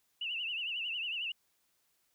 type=tone with vibrato; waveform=sine; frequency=2794 Hz; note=F7; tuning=in tune; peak=-34 dBFS; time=0.21-1.32 s; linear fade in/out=5 ms; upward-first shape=triangle; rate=11 Hz; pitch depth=140 cents each way; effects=white hiss -75 dBFS RMS until 2.14 s